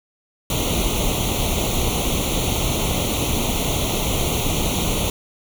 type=noise with comb filter; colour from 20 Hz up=pink; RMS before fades=-21 dBFS; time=0.5-5.1 s; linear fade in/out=2 ms; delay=0.3 ms; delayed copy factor=+0.95; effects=none